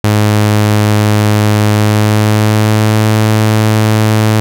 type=tone with pitch glide; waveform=sawtooth; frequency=105.5 to 108.53 Hz; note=G#2 to A2; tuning=+28 to -23 cents; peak=-3 dBFS; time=0.04-4.4 s; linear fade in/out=0 ms; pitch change=+49 cents; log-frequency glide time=1.68-3.09 s; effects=none